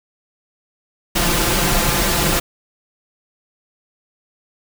pink noise with comb filter, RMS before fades -17 dBFS, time 1.15-2.4 s, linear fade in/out 10 ms, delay 5.8 ms, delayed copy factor +0.65, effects none

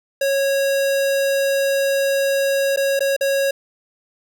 square tone with dropouts, 550 Hz, C#5, 14 cents flat, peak -17 dBFS, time 0.21-3.51 s, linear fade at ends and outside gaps 5 ms, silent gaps 2.762-2.772 / 2.993-3.005 / 3.165-3.209 s, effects none

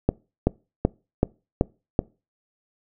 click train, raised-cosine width 2 ms, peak -4 dBFS, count 6, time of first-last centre 0.09-1.991 s, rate 2.63 Hz, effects noise-tail reverb RT60 0.3 s tail -24 dB re dry

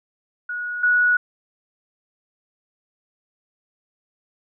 sine tone pair in turn, 1456 / 1464.4 Hz, F#6 / F#6, -28 / -18 cents, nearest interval unison, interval 10 cents, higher second, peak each -25 / -14 dBFS, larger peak second, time 0.49-0.83 / 0.83-1.17 s, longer neither, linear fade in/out 5 ms, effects none

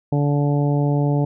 harmonic tone, 144.4 Hz, D3, 29 cents flat, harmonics 1 / 2 / 3 / 4 / 5 / 6, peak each -17 / -23 / -27 / -29 / -31 / -33 dBFS, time 0.12-1.25 s, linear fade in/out 5 ms, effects none

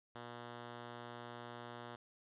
5% pulse tone, 120 Hz, B2, 49 cents flat, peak -36 dBFS, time 0.15-1.96 s, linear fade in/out 5 ms, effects resampled to 8000 Hz + 13-bit

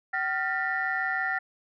sine tone cluster, 763 / 1398 / 1798 / 1944 Hz, G5 / F6 / A6 / B6, -47 / +1 / +37 / -28 cents, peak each -32 / -31 / -29 / -33 dBFS, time 0.13-1.39 s, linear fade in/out 10 ms, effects tanh soft clip ceiling -16 dBFS

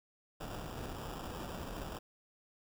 pink noise with sample-and-hold, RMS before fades -43 dBFS, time 0.4-1.99 s, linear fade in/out 10 ms, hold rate 2100 Hz, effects none

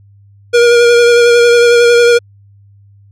square tone with vibrato, 475.7 Hz, A#4, 35 cents sharp, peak -5 dBFS, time 0.53-2.19 s, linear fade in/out 20 ms, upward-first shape sine, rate 11 Hz, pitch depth 19 cents each way, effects added 100 Hz sine -40 dBFS peak until 3.11 s + low-pass 7000 Hz 12 dB/octave

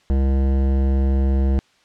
sine tone with hard clipping, 67.2 Hz, C2, 47 cents sharp, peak -17 dBFS, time 0.1-1.59 s, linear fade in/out 0 ms, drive 15 dB, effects white hiss -58 dBFS RMS until 1.84 s + low-pass 5000 Hz 12 dB/octave

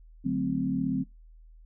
sine chord, D dominant seventh, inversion none, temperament equal, 146.83 / 185 / 220 / 261.6 Hz, D3 / F#3 / A3 / C4, 0 / 0 / 0 / 0 cents, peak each -34 / -31 / -34 / -28 dBFS, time 0.24-1.04 s, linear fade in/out 20 ms, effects noise-tail reverb RT60 0.2 s tail -25 dB re dry + added 40 Hz sine -49 dBFS peak until 1.65 s

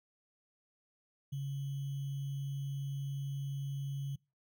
sine tone with sample-and-hold, 138.59 Hz, C#3, in tune, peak -35 dBFS, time 1.32-4.16 s, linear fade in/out 10 ms, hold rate 3150 Hz, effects noise-tail reverb RT60 0.3 s tail -25 dB re dry

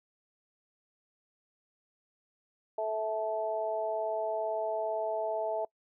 harmonic tone, 217.8 Hz, A3, 17 cents flat, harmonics 2 / 3 / 4, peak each -37 / -31 / -37 dBFS, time 2.78-5.65 s, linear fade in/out 5 ms, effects noise-tail reverb RT60 0.1 s tail -24 dB re dry

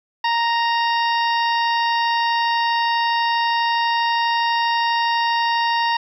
harmonic tone with a mistuned harmonic, 932.3 Hz, A#5, in tune, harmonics 1 / 2 / 3 / 4 / 5 / 6, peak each -18 / -24 / -28 / -30 / -32 / -34 dBFS, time 0.24-5.97 s, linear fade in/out 5 ms, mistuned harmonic 6, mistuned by -61 cents, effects 9-bit

